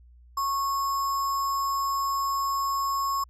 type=tone with sample-and-hold; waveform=sine; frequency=1100 Hz; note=C#6; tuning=14 cents flat; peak=-24 dBFS; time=0.37-3.24 s; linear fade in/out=5 ms; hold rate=6300 Hz; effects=added 60 Hz sine -50 dBFS peak until 3.29 s + low-pass 12000 Hz 12 dB/octave